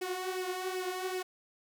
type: tone with flanger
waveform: sawtooth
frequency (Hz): 369.5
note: F#4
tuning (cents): -2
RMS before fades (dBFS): -36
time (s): 0.01-1.23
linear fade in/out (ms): 10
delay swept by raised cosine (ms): 0.37 to 4.47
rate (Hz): 2.6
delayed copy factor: +0.6
effects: none